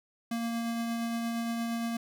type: tone with tremolo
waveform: square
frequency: 231.8 Hz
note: A#3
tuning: 10 cents flat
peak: -30 dBFS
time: 0.31-1.97 s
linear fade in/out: 5 ms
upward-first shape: triangle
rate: 8.6 Hz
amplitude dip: 25%
effects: none